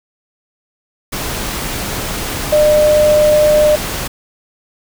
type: tone in noise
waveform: sine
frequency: 603 Hz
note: D5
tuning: 46 cents sharp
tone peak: -7 dBFS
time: 2.52-3.76 s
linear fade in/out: 10 ms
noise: pink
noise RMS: -21 dBFS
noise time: 1.12-4.08 s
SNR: +11 dB
effects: none